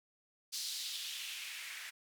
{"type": "noise with band-pass filter sweep", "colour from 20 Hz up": "blue", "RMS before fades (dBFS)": -43, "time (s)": [0.52, 1.91], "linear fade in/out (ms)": 20, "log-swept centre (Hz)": [4800, 1800], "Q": 2.3, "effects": []}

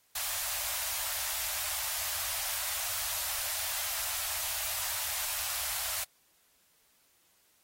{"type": "band-stop noise", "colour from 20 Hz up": "white", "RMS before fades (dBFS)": -34, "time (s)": [0.15, 6.04], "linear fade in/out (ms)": 5, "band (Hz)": [100, 570], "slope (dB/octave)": 96, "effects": ["white hiss -68 dBFS RMS until 7.63 s", "AAC 48 kbps"]}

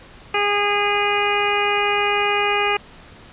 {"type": "harmonic tone", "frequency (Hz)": 409.7, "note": "G#4", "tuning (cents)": -24, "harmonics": [1, 2, 3, 4, 5, 6, 7], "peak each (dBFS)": [-23, -23, -24, -29, -26, -23, -27], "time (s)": [0.34, 2.77], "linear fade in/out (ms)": 5, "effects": ["pink hiss -44 dBFS RMS until 3.32 s", "resampled to 8000 Hz"]}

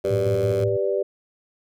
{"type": "tone", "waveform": "10% pulse", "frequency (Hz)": 92.5, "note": "F#2", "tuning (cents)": 0, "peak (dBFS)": -23, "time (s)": [0.04, 0.64], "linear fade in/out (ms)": 5}
{"type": "chord", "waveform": "sine", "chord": "G major", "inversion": "none", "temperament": "equal", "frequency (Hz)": [392, 493.9, 587.3], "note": ["G4", "B4", "D5"], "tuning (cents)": [0, 0, 0], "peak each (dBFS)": [-23, -26, -25], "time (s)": [0.04, 1.03], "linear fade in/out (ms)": 10}
{"type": "tone with tremolo", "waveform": "sine", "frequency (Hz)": 108.8, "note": "A2", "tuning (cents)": -19, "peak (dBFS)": -22, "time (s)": [0.1, 0.77], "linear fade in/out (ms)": 10, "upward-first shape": "square", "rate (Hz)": 6, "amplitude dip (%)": 50}
{"effects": []}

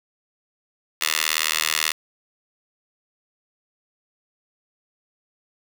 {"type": "tone with high-pass filter", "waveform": "10% pulse", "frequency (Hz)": 78.3, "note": "D#2", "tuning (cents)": 11, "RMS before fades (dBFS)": -23, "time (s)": [1.01, 1.92], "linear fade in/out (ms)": 5, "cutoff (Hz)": 2300, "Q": 0.91, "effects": []}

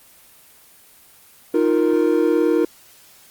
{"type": "chord", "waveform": "triangle", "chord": "Eb suspended second", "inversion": "none", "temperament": "just", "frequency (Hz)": [311.1, 350, 466.7], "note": ["Eb4", "F4", "Bb4"], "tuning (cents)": [0, 4, 2], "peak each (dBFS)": -17, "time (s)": [1.54, 2.65], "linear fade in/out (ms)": 5, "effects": ["white hiss -49 dBFS RMS until 3.3 s", "Opus 24 kbps"]}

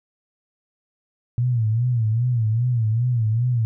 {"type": "tone with vibrato", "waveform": "sine", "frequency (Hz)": 116.54, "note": "A#2", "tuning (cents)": 0, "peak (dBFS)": -17, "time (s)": [1.38, 3.65], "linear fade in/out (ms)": 0, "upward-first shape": "sine", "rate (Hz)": 2.5, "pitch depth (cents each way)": 130, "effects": []}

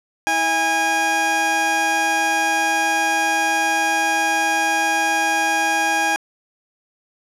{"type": "tone pair together", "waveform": "20% pulse", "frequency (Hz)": [324.6, 818.6], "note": ["E4", "G#5"], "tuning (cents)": [-27, -25], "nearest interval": "octave + major third", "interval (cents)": 1602, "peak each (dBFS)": [-22, -12], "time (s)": [0.27, 6.16], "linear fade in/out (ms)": 0, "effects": ["low-pass 10000 Hz 12 dB/octave"]}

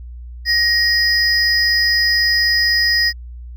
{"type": "tone pair together", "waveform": "triangle", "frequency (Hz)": [1879, 5002], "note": ["A#6", "D#8"], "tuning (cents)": [13, 8], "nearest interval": "octave + perfect fourth", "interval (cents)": 1695, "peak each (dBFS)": -14, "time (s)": [0.45, 3.13], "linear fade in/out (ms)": 50, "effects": ["added 60 Hz sine -30 dBFS peak until 3.56 s"]}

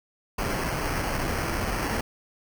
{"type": "noise with sample-and-hold", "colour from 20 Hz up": "pink", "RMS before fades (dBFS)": -28, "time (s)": [0.38, 2.01], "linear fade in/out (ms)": 5, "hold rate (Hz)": 3675, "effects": []}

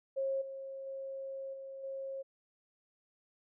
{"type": "tone with level steps", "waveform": "sine", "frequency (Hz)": 540, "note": "C#5", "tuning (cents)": -45, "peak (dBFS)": [-31, -41, -39, -43, -38], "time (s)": [0.16, 2.23], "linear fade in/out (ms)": 20, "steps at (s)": [0.41, 0.86, 1.53, 1.83], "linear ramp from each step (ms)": 10, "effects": []}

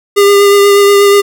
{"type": "tone with vibrato", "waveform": "square", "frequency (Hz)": 403.1, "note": "G4", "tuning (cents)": 48, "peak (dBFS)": -4, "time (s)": [0.16, 1.22], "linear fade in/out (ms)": 20, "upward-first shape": "triangle", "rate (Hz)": 8.3, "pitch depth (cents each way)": 20, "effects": []}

